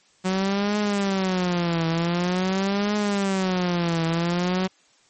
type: tone with vibrato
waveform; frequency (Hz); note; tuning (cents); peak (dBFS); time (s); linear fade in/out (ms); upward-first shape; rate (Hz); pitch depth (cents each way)
sawtooth; 185; F#3; 0; -17; 0.24-4.68; 20; triangle; 0.46; 220
effects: white hiss -59 dBFS RMS until 5.09 s + MP3 32 kbps